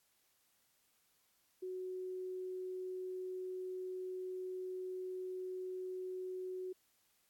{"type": "tone", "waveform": "sine", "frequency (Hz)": 370, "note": "F#4", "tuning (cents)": 0, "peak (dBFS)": -40, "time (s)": [1.62, 6.73], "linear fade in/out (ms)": 10, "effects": ["white hiss -75 dBFS RMS until 7.29 s", "AAC 64 kbps"]}